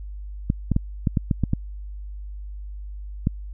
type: clicks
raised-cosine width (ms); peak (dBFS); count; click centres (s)
5; -7; 9; 0.501 / 0.717 / 0.764 / 1.072 / 1.172 / 1.312 / 1.437 / 1.534 / 3.271
effects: added 50 Hz sine -32 dBFS peak until 3.53 s